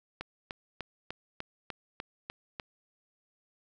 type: click train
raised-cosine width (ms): 0.3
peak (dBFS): -21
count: 9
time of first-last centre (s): 0.21-2.598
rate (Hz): 3.35
effects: none